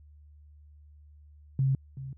sine tone with echo, 134.1 Hz, C3, 43 cents sharp, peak -22 dBFS, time 1.59-1.75 s, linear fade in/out 2 ms, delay 380 ms, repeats 1, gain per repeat -14 dB, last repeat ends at 2.13 s, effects added 74 Hz sine -51 dBFS peak until 2.17 s

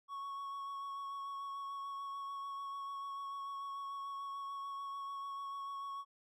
triangle tone with vibrato, 1108.7 Hz, C#6, in tune, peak -39 dBFS, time 0.08-6.05 s, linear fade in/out 50 ms, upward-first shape sine, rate 6.8 Hz, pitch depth 13 cents each way, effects none

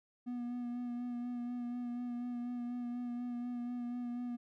triangle tone with vibrato, 242.8 Hz, B3, 29 cents flat, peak -35 dBFS, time 0.26-4.37 s, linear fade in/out 20 ms, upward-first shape sine, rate 4.1 Hz, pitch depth 21 cents each way, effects none

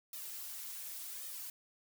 blue noise with flanger, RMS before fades -45 dBFS, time 0.13-1.5 s, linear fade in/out 2 ms, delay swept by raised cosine 1.6 to 5.8 ms, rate 0.89 Hz, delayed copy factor +0.85, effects none

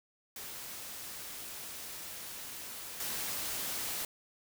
white noise with level steps, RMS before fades -44 / -37 dBFS, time 0.36-4.05 s, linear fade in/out 2 ms, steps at 3 s, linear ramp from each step 2 ms, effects none

